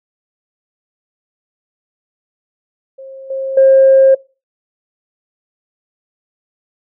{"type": "tone with level steps", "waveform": "sine", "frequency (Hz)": 535, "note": "C5", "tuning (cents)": 38, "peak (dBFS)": [-29, -17, -3], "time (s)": [2.98, 4.15], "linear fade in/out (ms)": 10, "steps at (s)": [3.3, 3.57], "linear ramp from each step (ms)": 5, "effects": ["noise-tail reverb RT60 0.3 s tail -23 dB re dry", "tanh soft clip ceiling 0 dBFS"]}